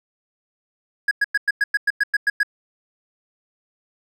triangle tone bursts, 1661.2 Hz, G#6, in tune, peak -13 dBFS, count 11, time 1.08-2.432 s, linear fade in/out 5 ms, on 32 ms, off 100 ms, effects none

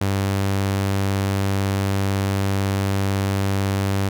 sawtooth tone, 98 Hz, G2, in tune, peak -15 dBFS, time 0.01-4.09 s, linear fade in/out 5 ms, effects none

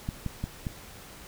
clicks, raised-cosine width 5 ms, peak -18 dBFS, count 4, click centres 0.089 / 0.263 / 0.44 / 0.668 s, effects pink hiss -47 dBFS RMS until 1.27 s

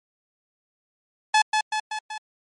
sawtooth tone with echo, 860 Hz, A5, 40 cents flat, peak -11 dBFS, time 1.34-1.42 s, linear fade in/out 5 ms, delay 190 ms, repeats 4, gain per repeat -4 dB, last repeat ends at 2.18 s, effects low-pass 8000 Hz 12 dB/octave + MP3 48 kbps

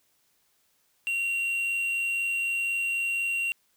triangle tone with quantisation, 2751 Hz, F7, 27 cents flat, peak -24 dBFS, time 1.07-3.52 s, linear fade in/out 0 ms, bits 7, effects white hiss -69 dBFS RMS until 3.76 s

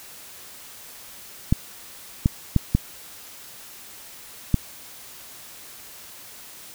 clicks, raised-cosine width 5 ms, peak -4 dBFS, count 5, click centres 1.525 / 2.259 / 2.563 / 2.75 / 4.543 s, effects white hiss -43 dBFS RMS until 6.74 s

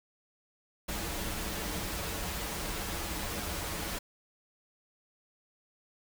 pink noise with comb filter, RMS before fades -36 dBFS, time 0.88-3.99 s, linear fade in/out 10 ms, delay 7.8 ms, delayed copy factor -0.6, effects none

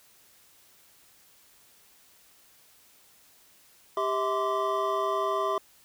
triangle tone cluster, 395.7 / 645 / 1034 / 1166 Hz, G4 / E5 / C6 / D6, +16 / -38 / -21 / -13 cents, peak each -29 dBFS, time 3.97-5.58 s, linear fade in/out 2 ms, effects white hiss -59 dBFS RMS until 5.84 s

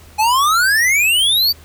square exponential sweep, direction up, 830.6 to 4699 Hz, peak -12 dBFS, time 0.18-1.53 s, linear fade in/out 20 ms, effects added 79 Hz sine -41 dBFS peak until 1.64 s + pink hiss -45 dBFS RMS until 1.64 s

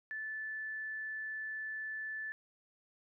sine tone, 1748 Hz, A6, 12 cents flat, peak -38 dBFS, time 0.11-2.32 s, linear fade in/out 0 ms, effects none

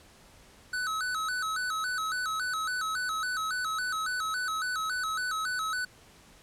square tone with vibrato, 1386 Hz, F6, 14 cents flat, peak -30 dBFS, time 0.73-5.85 s, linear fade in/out 5 ms, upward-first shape square, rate 3.6 Hz, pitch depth 130 cents each way, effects pink hiss -56 dBFS RMS until 6.42 s + low-pass 11000 Hz 12 dB/octave

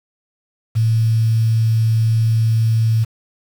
sine tone with quantisation, 112.4 Hz, A2, 37 cents sharp, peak -12 dBFS, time 0.75-3.05 s, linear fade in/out 20 ms, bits 6, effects none

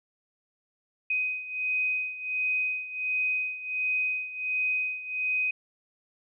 sine beating tone pair, 2508 / 2509.4 Hz, D#7 / D#7, +13 / +14 cents, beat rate 1.4 Hz, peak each -28 / -32 dBFS, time 1.1-5.51 s, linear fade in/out 5 ms, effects none

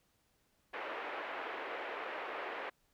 pink band-pass noise, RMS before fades -42 dBFS, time 0.73-2.7 s, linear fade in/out 10 ms, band 410 to 2500 Hz, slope 24 dB/octave, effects pink hiss -75 dBFS RMS until 2.93 s

